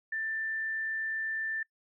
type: tone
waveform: sine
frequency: 1776 Hz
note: A6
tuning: 16 cents sharp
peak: -31 dBFS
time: 0.12-1.63 s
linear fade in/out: 5 ms
effects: noise-tail reverb RT60 0.1 s tail -25 dB re dry